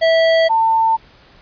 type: tone pair in turn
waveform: square / sine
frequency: 654 / 897.4 Hz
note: E5 / A5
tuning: -14 / +34 cents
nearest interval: perfect fourth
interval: 548 cents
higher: second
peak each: -11 dBFS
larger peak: neither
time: 0.01-0.49 / 0.49-0.97 s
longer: neither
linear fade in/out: 20 ms
effects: pink hiss -47 dBFS RMS until 1.41 s + resampled to 11025 Hz